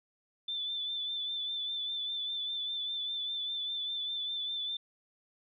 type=tone with vibrato; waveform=sine; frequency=3520 Hz; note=A7; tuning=in tune; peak=-33 dBFS; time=0.48-4.77 s; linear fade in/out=5 ms; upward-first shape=sine; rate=5 Hz; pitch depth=33 cents each way; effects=none